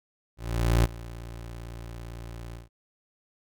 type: tone with ADSR envelope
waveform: 25% pulse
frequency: 57.8 Hz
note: A#1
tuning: 14 cents flat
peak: -14 dBFS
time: 0.37-2.69 s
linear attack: 480 ms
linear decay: 10 ms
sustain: -20 dB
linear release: 150 ms
effects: none